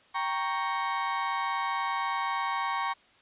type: chord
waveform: 35% pulse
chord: G diminished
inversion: none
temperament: equal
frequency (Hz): 784 / 932.3 / 1108.7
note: G5 / Bb5 / Db6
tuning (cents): 0 / 0 / 0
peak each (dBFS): -33 / -31 / -29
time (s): 0.14-2.94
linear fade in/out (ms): 20
effects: white hiss -60 dBFS RMS until 3.21 s + resampled to 8000 Hz